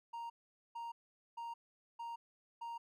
triangle tone bursts, 932.3 Hz, A#5, in tune, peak -40 dBFS, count 5, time 0.13-2.78 s, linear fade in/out 10 ms, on 170 ms, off 450 ms, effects none

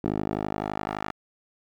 10% pulse tone with band-pass filter sweep, 51.8 Hz, G#1, 4 cents flat, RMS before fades -30 dBFS, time 0.04-1.12 s, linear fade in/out 5 ms, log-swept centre 350 to 1200 Hz, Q 1.1, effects none

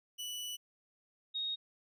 sawtooth / sine tone pair in turn, 2960 / 3741 Hz, F#7 / A#7, 0 / +5 cents, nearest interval major third, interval 405 cents, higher second, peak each -36 / -34 dBFS, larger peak second, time 0.18-0.57 / 1.34-1.56 s, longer first, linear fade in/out 20 ms, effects none

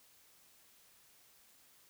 silence, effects white hiss -65 dBFS RMS until 1.89 s

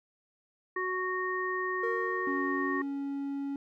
harmonic tone, 370 Hz, F#4, in tune, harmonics 1 / 3 / 5, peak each -34 / -34 / -34 dBFS, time 0.76-2.82 s, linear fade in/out 5 ms
triangle tone with exponential decay, 461.7 Hz, A#4, 17 cents flat, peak -28 dBFS, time 1.83-3.31 s, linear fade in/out 5 ms, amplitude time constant 320 ms
triangle tone, 278.9 Hz, C#4, 11 cents sharp, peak -30 dBFS, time 2.27-3.56 s, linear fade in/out 2 ms
effects none

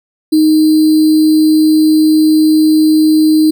sine tone with sample-and-hold, 311.1 Hz, D#4, in tune, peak -5 dBFS, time 0.32-3.51 s, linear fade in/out 10 ms, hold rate 4410 Hz, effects none

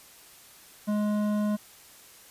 sine tone with hard clipping, 209.3 Hz, G#3, 14 cents sharp, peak -26 dBFS, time 0.87-1.57 s, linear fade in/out 20 ms, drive 11 dB, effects white hiss -52 dBFS RMS until 2.3 s + resampled to 32000 Hz

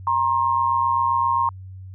sine tone pair together, 940.4 / 1068 Hz, A#5 / C6, +15 / +35 cents, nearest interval major second, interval 220 cents, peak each -20 dBFS, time 0.07-1.49 s, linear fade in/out 2 ms, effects added 94 Hz sine -35 dBFS peak until 1.94 s

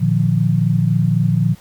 sine chord, Bb major, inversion none, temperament equal with one note detuned, 116.54 / 150.7 / 174.61 Hz, Bb2 / D3 / F3, 0 / +45 / 0 cents, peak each -17 dBFS, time 0-1.55 s, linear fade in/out 20 ms, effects pink hiss -47 dBFS RMS until 1.6 s

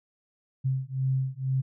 sine beating tone pair, 131.2 / 133.3 Hz, C3 / C3, +5 / +33 cents, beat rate 2.1 Hz, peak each -28 dBFS, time 0.64-1.62 s, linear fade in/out 20 ms, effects none

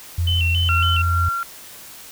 sine tone with pitch glide, 85.8 to 85.21 Hz, F2 to F2, -30 to -42 cents, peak -17 dBFS, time 0.18-1.29 s, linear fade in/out 5 ms, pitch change -12 cents, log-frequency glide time 0.47-0.71 s
sine tone with vibrato, 2877 Hz, F#7, 49 cents flat, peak -20 dBFS, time 0.27-1.02 s, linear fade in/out 5 ms, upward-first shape square, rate 3.6 Hz, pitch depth 97 cents each way
sine tone with tremolo, 1374 Hz, F6, 29 cents flat, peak -19 dBFS, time 0.69-1.43 s, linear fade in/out 0 ms, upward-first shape sine, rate 2.3 Hz, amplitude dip 30%
effects white hiss -40 dBFS RMS until 2.11 s

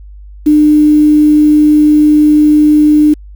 sine tone with quantisation, 301 Hz, D4, 43 cents sharp, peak -3 dBFS, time 0.46-3.14 s, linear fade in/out 10 ms, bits 5, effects added 50 Hz sine -29 dBFS peak until 3.35 s

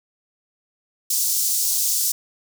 pink high-pass noise, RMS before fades -21 dBFS, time 1.1-2.12 s, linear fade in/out 5 ms, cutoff 5400 Hz, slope 24 dB/octave, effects none

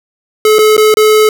square tone with dropouts, 430 Hz, A4, 40 cents flat, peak -5 dBFS, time 0.45-1.29 s, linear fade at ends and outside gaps 2 ms, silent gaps 0.585-0.589 / 0.767-0.778 / 0.941-0.97 s, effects 7-bit

